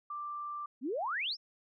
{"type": "tone", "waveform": "sine", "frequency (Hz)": 1179, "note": "D6", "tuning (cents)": 6, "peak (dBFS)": -37, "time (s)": [0.1, 0.66], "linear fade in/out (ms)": 5}
{"type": "exponential sweep", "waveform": "sine", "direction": "up", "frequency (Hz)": [227.7, 5588], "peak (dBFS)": -32, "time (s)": [0.81, 1.37], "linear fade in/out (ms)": 50}
{"effects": []}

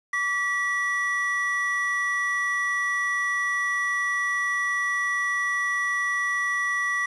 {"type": "tone pair together", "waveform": "triangle", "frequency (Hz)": [1156.5, 1945], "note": ["D6", "B6"], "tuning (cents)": [-27, -27], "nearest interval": "major sixth", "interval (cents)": 900, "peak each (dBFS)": [-28, -22], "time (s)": [0.13, 7.06], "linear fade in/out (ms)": 5, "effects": ["resampled to 24000 Hz", "8-bit"]}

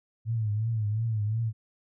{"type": "tone with vibrato", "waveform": "sine", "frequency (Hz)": 109.5, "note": "A2", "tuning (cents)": -8, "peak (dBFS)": -25, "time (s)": [0.25, 1.53], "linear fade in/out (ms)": 50, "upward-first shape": "triangle", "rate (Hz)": 2.8, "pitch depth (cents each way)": 110, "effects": []}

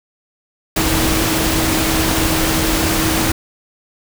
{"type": "tone in noise", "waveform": "sine", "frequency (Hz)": 320.5, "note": "E4", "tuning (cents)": -49, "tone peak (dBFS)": -20, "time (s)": [0.76, 3.32], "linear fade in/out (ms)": 5, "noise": "pink", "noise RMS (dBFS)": -17, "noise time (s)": [0.76, 3.32], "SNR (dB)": -6, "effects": []}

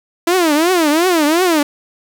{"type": "tone with vibrato", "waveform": "sawtooth", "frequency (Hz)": 329.6, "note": "E4", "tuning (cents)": 0, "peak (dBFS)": -7, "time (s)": [0.27, 1.63], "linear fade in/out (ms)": 5, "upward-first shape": "triangle", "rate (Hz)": 2.8, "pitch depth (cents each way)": 250, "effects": ["7-bit"]}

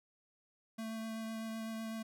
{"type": "tone with vibrato", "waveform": "square", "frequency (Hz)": 222.9, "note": "A3", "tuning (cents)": 23, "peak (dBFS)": -40, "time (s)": [0.78, 2.03], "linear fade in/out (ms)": 10, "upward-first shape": "sine", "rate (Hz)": 7.9, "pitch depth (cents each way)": 11, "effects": []}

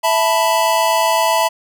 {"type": "chord", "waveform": "square", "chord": "E suspended fourth", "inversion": "none", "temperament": "equal", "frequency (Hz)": [659.3, 880, 987.8], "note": ["E5", "A5", "B5"], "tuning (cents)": [0, 0, 0], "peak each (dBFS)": -18, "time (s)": [0.03, 1.49], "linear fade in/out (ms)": 20, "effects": []}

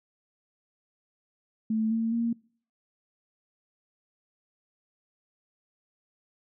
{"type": "tone with pitch steps", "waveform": "sine", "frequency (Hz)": [220, 226.2, 232.5], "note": ["A3", "A3", "A#3"], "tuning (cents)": [0, 48, -4], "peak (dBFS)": -24, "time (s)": [1.7, 2.33], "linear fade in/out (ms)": 5, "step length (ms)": 210, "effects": ["noise-tail reverb RT60 0.5 s tail -25 dB re dry"]}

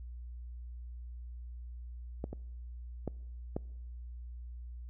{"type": "clicks", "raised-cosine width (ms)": 2, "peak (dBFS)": [-23, -27, -21, -20], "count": 4, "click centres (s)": [2.241, 2.33, 3.077, 3.565], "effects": ["noise-tail reverb RT60 1.0 s tail -25 dB re dry", "added 60 Hz sine -42 dBFS peak until 4.89 s"]}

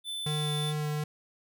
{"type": "tone", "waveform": "square", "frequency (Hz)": 3520, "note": "A7", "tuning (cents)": 0, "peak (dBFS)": -34, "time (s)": [0.04, 0.74], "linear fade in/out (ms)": 50}
{"type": "tone with vibrato", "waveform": "square", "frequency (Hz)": 150.7, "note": "D3", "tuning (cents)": 45, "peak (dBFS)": -30, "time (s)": [0.26, 1.04], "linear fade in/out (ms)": 5, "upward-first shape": "sine", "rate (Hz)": 2.7, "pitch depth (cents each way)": 9}
{"effects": []}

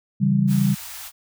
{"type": "chord", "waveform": "sine", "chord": "C# diminished", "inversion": "none", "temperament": "equal", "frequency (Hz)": [138.59, 164.81, 196], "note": ["C#3", "E3", "G3"], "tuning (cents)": [0, 0, 0], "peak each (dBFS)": [-20, -24, -18], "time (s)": [0.2, 0.75], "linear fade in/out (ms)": 20}
{"type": "band-stop noise", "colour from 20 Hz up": "white", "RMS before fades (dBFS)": -36, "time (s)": [0.47, 1.12], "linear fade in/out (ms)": 50, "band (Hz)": [100, 700], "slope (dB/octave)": 48}
{"effects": []}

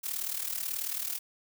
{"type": "noise with amplitude modulation", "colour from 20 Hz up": "blue", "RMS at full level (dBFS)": -31, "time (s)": [0.03, 1.19], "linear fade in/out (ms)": 20, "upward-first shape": "sine", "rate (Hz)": 38.4, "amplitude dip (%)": 75, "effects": []}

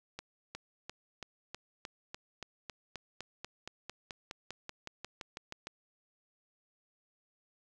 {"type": "accelerating click train", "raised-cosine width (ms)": 0.2, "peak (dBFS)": -24, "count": 24, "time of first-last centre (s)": [0.19, 5.671], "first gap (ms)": 360, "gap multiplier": 0.96, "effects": []}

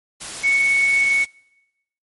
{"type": "tone in noise", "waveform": "sine", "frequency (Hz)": 2217, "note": "C#7", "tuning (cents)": 0, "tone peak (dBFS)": -14, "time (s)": [0.43, 1.25], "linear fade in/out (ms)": 20, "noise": "white", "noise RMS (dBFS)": -31, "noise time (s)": [0.2, 1.26], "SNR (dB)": 14, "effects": ["noise-tail reverb RT60 1.0 s tail -26 dB re dry", "MP3 48 kbps"]}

